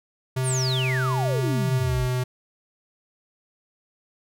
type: tone with pitch glide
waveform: square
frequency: 129.7 to 126.37 Hz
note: C3 to B2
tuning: -15 to +40 cents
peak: -23 dBFS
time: 0.36-2.24 s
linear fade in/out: 10 ms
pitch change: -45 cents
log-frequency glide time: 1.82-1.93 s
type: exponential sweep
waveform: sine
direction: down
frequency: 10240 to 41.9 Hz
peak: -26 dBFS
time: 0.43-2.09 s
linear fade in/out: 50 ms
effects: none